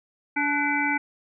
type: harmonic tone with a mistuned harmonic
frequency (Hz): 289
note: D4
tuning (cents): -28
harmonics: 1 / 3 / 5 / 7 / 8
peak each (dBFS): -28 / -28 / -28 / -28 / -28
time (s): 0.36-0.98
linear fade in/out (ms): 10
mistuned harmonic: 5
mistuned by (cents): +53
effects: none